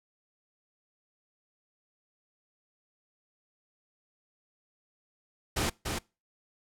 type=noise with echo; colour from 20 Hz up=pink; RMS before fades=-29 dBFS; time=5.56-5.7 s; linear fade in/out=10 ms; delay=290 ms; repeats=1; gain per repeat=-4 dB; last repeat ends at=5.99 s; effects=noise-tail reverb RT60 0.3 s tail -25 dB re dry + low-pass 11000 Hz 12 dB/octave